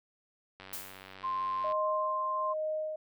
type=click train; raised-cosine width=0.3 ms; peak=-31 dBFS; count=108; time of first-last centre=0.6-1.722 s; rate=95.4 Hz
type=noise with exponential decay; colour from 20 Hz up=blue; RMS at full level=-37 dBFS; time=0.73-1.15 s; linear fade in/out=2 ms; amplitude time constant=91 ms
type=tone; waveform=sine; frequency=1049 Hz; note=C6; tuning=4 cents sharp; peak=-30 dBFS; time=1.23-2.54 s; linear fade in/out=20 ms
type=tone with tremolo; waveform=sine; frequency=621 Hz; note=D#5; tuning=3 cents flat; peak=-30 dBFS; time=1.64-2.96 s; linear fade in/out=5 ms; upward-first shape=sine; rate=1.2 Hz; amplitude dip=65%
effects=none

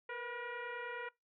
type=tone with frequency modulation; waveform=sine; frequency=466.2 Hz; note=A#4; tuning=in tune; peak=-40 dBFS; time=0.09-1.09 s; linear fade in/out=5 ms; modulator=481 Hz; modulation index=3.8; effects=noise-tail reverb RT60 0.2 s tail -24 dB re dry

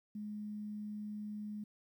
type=tone; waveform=sine; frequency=210 Hz; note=G#3; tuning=19 cents sharp; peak=-40 dBFS; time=0.15-1.64 s; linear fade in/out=5 ms; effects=12-bit

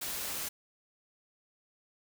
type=noise; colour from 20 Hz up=white; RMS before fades=-37 dBFS; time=0.01-0.49 s; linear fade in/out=10 ms; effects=none

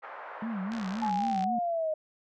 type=band-pass noise; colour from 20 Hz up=white; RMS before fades=-43 dBFS; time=0.02-1.11 s; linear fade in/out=20 ms; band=530 to 1500 Hz; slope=24 dB/octave
type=tone with vibrato; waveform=sine; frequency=207.7 Hz; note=G#3; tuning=in tune; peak=-31 dBFS; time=0.42-1.59 s; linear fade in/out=5 ms; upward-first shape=sine; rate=3.8 Hz; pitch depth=190 cents each way
type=click train; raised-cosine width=0.2 ms; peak=-25 dBFS; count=47; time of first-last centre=0.72-1.44 s; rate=63.9 Hz
type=linear sweep; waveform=sine; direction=down; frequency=862 to 616 Hz; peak=-27 dBFS; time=1.02-1.94 s; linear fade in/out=5 ms
effects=none

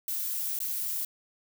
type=noise with dropouts; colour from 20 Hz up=violet; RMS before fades=-32 dBFS; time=0.08-1.05 s; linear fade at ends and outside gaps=2 ms; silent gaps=0.59-0.602 s; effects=none

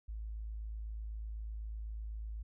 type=tone; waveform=sine; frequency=54 Hz; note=A1; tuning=32 cents flat; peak=-39 dBFS; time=0.08-2.43 s; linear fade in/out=10 ms; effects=none

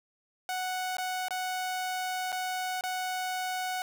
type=tone with dropouts; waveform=sawtooth; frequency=740 Hz; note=F#5; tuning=in tune; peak=-27 dBFS; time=0.49-3.82 s; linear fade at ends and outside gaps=1 ms; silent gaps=0.969-0.983 / 1.284-1.307 / 2.32-2.326 / 2.81-2.837 s; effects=none

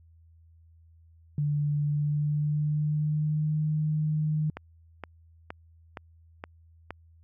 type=tone with pitch glide; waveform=sine; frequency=146.83 to 153.42 Hz; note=D3 to D#3; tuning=0 to -24 cents; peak=-24 dBFS; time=1.38-4.5 s; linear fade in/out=2 ms; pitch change=+76 cents; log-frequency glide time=1.85-3.59 s
type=click train; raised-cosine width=0.5 ms; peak=-21 dBFS; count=6; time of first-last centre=4.57-6.906 s; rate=2.14 Hz
effects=added 82 Hz sine -54 dBFS peak until 7.23 s

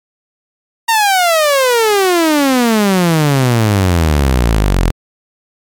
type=exponential sweep; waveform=sawtooth; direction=down; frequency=932.3 to 41 Hz; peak=-5 dBFS; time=0.88-4.91 s; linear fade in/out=10 ms; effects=MP3 96 kbps

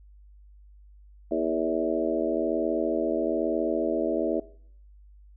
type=harmonic tone with a mistuned harmonic; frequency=81.1 Hz; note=E2; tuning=28 cents flat; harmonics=3 / 4 / 5 / 6 / 7 / 8; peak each=-33 / -28 / -31 / -34 / -31 / -31 dBFS; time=1.31-4.4 s; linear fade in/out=5 ms; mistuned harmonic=7; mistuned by=+20 cents; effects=noise-tail reverb RT60 0.6 s tail -20 dB re dry + added 50 Hz sine -49 dBFS peak until 5.36 s

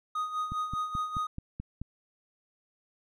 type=tone with tremolo; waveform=triangle; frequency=1245 Hz; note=D#6; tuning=1 cent sharp; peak=-26 dBFS; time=0.15-1.27 s; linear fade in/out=5 ms; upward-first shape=sine; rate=5 Hz; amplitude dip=65%
type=click train; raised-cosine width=5 ms; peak=-24 dBFS; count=7; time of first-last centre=0.52-1.816 s; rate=4.63 Hz
effects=none

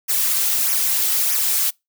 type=noise with flanger; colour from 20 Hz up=blue; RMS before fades=-19 dBFS; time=0.08-1.71 s; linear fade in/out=20 ms; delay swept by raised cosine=0.24 to 4.84 ms; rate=1.6 Hz; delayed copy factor=-0.85; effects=noise-tail reverb RT60 0.2 s tail -26 dB re dry

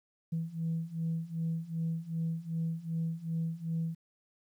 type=beating tone pair; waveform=sine; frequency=162.5 / 165.1 Hz; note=E3 / E3; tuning=-24 / +3 cents; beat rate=2.6 Hz; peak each=-35 / -33 dBFS; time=0.32-3.95 s; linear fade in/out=10 ms; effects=tanh soft clip ceiling -26 dBFS + 11-bit

